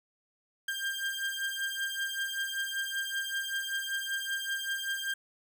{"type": "beating tone pair", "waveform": "30% pulse", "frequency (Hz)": [1591, 1596.2], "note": ["G6", "G6"], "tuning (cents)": [25, 31], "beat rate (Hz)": 5.2, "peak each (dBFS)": [-32, -33], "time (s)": [0.68, 5.14], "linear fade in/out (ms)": 5, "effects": []}